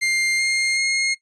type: tone with pitch steps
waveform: sawtooth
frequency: 2100 / 2122 / 2144 Hz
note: C7 / C7 / C7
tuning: +6 / +24 / +42 cents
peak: -15 dBFS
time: 0.01-1.15 s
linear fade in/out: 20 ms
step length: 380 ms
effects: noise-tail reverb RT60 0.1 s tail -17 dB re dry + resampled to 22050 Hz